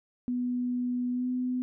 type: tone with pitch glide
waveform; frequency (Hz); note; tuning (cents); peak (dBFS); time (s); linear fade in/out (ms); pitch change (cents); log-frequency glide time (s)
sine; 246.9 to 251.5; B3 to B3; 0 to +32; -27; 0.28-1.62; 0; +32; 1.12-1.28
effects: none